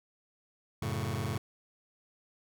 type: chord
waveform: sawtooth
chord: F# minor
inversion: none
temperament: just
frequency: 92.5 / 111 / 138.75 Hz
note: F#2 / A2 / C#3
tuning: 0 / +16 / +2 cents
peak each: -33 / -31 / -32 dBFS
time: 0.82-1.38 s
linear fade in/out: 5 ms
effects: none